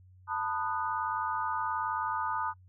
sine chord, B dominant seventh, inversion third, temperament just, 889 / 987.8 / 1234.7 / 1481.6 Hz, A5 / B5 / D#6 / F#6, +18 / 0 / -14 / +2 cents, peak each -34 / -36 / -34 / -39 dBFS, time 0.27-2.54 s, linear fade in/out 50 ms, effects noise-tail reverb RT60 0.1 s tail -26 dB re dry + added 92 Hz sine -54 dBFS peak until 2.68 s

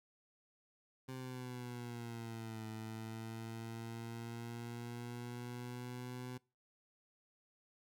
20% pulse exponential two-way sweep, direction down then up, 130.7 to 110 to 125.8 Hz, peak -39 dBFS, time 1.08-6.38 s, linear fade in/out 10 ms, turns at 2.66 s, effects noise-tail reverb RT60 0.3 s tail -23 dB re dry

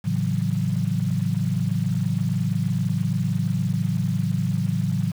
sine chord, F# minor seventh, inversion first, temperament equal, 110 / 138.59 / 164.81 / 185 Hz, A2 / C#3 / E3 / F#3, 0 / 0 / 0 / 0 cents, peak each -26 dBFS, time 0.04-5.12 s, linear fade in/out 20 ms, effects 7-bit

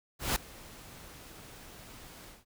pink noise with ADSR envelope, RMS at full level -27 dBFS, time 0.19-2.45 s, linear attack 170 ms, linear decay 4 ms, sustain -23 dB, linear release 170 ms, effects none

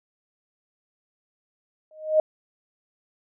sine tone with exponential growth, 622 Hz, D#5, 1 cent flat, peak -12 dBFS, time 1.91-2.2 s, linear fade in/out 2 ms, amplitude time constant 63 ms, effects none

